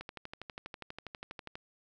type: click train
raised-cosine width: 0.3 ms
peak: -26 dBFS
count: 20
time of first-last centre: 0.01-1.555 s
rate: 12.3 Hz
effects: none